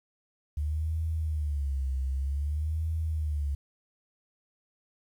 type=tone with vibrato; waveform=sine; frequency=72.9 Hz; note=D2; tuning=12 cents flat; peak=-27 dBFS; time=0.57-3.55 s; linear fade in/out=5 ms; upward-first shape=sine; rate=0.53 Hz; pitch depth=170 cents each way; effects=10-bit